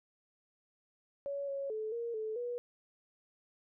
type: tone with pitch steps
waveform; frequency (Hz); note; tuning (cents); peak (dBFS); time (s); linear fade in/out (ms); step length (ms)
sine; 562 / 553 / 434.4 / 468.2 / 435.9 / 484.3; C#5 / C#5 / A4 / A#4 / A4 / B4; +24 / -4 / -22 / +8 / -16 / -34; -35; 1.26-2.58; 0; 220
effects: none